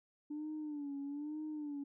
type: tone with vibrato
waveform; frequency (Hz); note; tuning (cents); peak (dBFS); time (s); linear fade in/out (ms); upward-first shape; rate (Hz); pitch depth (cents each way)
sine; 293.7; D4; 0; -38; 0.3-1.84; 10; sine; 1.1; 85
effects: tanh soft clip ceiling -36 dBFS